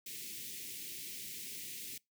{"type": "band-stop noise", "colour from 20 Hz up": "white", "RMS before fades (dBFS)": -45, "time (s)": [0.06, 1.98], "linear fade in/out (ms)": 5, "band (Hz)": [430, 2000], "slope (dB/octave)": 48, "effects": ["noise-tail reverb RT60 0.2 s tail -24 dB re dry", "high-pass 100 Hz 12 dB/octave"]}